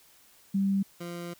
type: tone pair in turn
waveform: sine / 20% pulse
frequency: 196 / 172.81 Hz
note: G3 / F3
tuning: 0 / -18 cents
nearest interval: major second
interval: 218 cents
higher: first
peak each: -23 / -31 dBFS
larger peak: first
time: 0.54-0.83 / 1-1.34 s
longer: second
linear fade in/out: 10 ms
effects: white hiss -59 dBFS RMS until 1.39 s